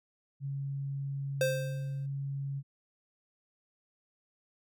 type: tone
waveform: sine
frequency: 138.59 Hz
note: C#3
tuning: in tune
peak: -33 dBFS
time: 0.4-2.63 s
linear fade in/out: 50 ms
type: tone with exponential decay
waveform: square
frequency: 523.3 Hz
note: C5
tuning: in tune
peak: -25 dBFS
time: 1.41-2.06 s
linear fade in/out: 2 ms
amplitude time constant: 140 ms
effects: none